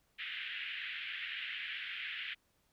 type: band-pass noise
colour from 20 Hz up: white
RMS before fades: -42 dBFS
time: 0.18-2.35 s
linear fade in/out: 20 ms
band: 1600 to 3200 Hz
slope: 48 dB/octave
effects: pink hiss -75 dBFS RMS until 2.72 s